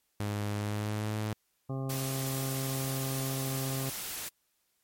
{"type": "tone with pitch glide", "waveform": "sawtooth", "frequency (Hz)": [103.5, 107.4], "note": ["G#2", "A2"], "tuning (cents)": [-5, -41], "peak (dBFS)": -27, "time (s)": [0.2, 1.33], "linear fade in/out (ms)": 0, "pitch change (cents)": 64, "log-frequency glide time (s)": [0.55, 1.13]}
{"type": "harmonic tone", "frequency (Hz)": 133.8, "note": "C3", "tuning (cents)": 39, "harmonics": [1, 2, 3, 4, 5, 6, 8, 9], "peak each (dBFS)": [-33, -39, -43, -45, -47, -49, -51, -52], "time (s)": [1.69, 3.9], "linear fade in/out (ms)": 10}
{"type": "noise", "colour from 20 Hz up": "white", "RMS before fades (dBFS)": -38, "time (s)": [1.89, 4.29], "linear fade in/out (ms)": 10}
{"effects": ["white hiss -75 dBFS RMS until 4.83 s", "MP3 64 kbps"]}